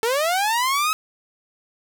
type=linear sweep; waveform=sawtooth; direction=up; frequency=435.4 to 1292 Hz; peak=-15 dBFS; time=0.03-0.93 s; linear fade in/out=0 ms; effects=none